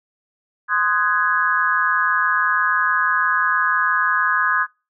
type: chord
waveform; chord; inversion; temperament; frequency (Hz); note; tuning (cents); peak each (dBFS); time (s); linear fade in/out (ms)
sine; Ab dominant seventh; first; just; 1038.3 / 1245.9 / 1495.1 / 1661.2; C6 / Eb6 / Gb6 / Ab6; -14 / +2 / +18 / 0; -23 / -21 / -22 / -19; 0.68-4.67; 50
effects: noise-tail reverb RT60 0.3 s tail -26 dB re dry